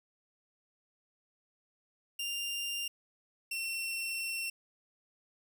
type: tone pair in turn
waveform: sawtooth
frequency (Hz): 2794 / 2711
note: F7 / E7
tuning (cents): 0 / +48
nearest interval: minor second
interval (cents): 52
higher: first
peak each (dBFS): -31 / -31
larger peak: neither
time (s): 2.19-2.88 / 3.51-4.5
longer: second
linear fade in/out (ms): 5
effects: none